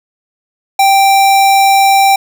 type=tone; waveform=square; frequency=784 Hz; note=G5; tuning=in tune; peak=-6 dBFS; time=0.79-2.16 s; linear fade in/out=5 ms; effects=none